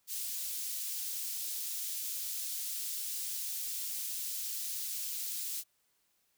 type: high-pass noise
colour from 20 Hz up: white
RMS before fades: -38 dBFS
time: 0.07-5.64 s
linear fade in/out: 50 ms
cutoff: 4300 Hz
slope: 12 dB/octave
effects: white hiss -75 dBFS RMS until 6.37 s